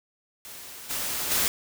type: noise with level steps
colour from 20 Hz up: white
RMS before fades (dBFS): -42 / -30 / -24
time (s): 0.45-1.48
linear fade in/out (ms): 0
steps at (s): 0.89 / 1.3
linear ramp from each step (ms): 20
effects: none